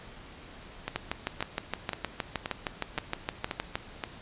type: two click trains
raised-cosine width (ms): 0.3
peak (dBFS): -13 / -15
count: 19 / 7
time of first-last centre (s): 0.96-3.755 / 0.88-4.038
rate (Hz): 6.44 / 1.9
effects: pink hiss -48 dBFS RMS until 4.21 s + resampled to 8000 Hz